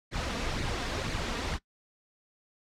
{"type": "noise with flanger", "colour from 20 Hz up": "pink", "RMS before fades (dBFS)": -32, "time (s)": [0.11, 1.59], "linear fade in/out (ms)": 50, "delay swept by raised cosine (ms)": [0.45, 4.35], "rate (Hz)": 2, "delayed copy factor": 0.55, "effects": ["noise-tail reverb RT60 0.1 s tail -20 dB re dry", "low-pass 5000 Hz 12 dB/octave"]}